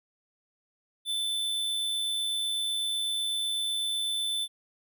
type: tone with amplitude modulation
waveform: square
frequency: 3520 Hz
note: A7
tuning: in tune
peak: -27 dBFS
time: 1.05-4.48 s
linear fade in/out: 50 ms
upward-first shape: sine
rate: 108 Hz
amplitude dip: 30%
effects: none